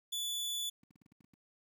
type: tone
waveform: sawtooth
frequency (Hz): 3461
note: A7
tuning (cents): -29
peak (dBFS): -32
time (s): 0.12-0.7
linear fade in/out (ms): 10
type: clicks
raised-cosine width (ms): 5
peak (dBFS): -40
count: 9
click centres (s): 0.834 / 0.908 / 0.958 / 1.017 / 1.061 / 1.12 / 1.207 / 1.244 / 1.337
effects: high-pass 300 Hz 12 dB/octave + 11-bit